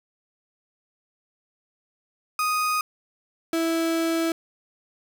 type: tone pair in turn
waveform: 35% pulse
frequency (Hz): 1244.5 / 328.9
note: D#6 / E4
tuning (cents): 0 / -4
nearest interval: octave + major seventh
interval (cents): 2304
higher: first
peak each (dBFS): -20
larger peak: neither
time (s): 2.39-2.81 / 3.53-4.32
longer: second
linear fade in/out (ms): 2
effects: none